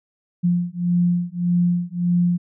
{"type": "beating tone pair", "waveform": "sine", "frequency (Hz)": [174.61, 176.31], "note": ["F3", "F3"], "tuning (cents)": [0, 17], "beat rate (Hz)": 1.7, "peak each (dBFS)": -20, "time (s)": [0.43, 2.38], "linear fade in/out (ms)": 20, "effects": []}